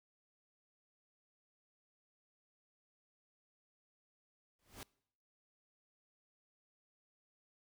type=noise with exponential growth; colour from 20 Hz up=pink; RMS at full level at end=-45 dBFS; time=4.59-4.83 s; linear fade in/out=1 ms; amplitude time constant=52 ms; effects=noise-tail reverb RT60 0.7 s tail -24 dB re dry